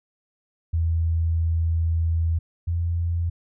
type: tone pair in turn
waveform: sine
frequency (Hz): 82.41 / 85.02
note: E2 / F2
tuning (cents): 0 / -46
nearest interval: minor second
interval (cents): 54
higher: second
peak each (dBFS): -19 / -21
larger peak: first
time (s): 0.73-2.39 / 2.67-3.3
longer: first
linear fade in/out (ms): 10
effects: none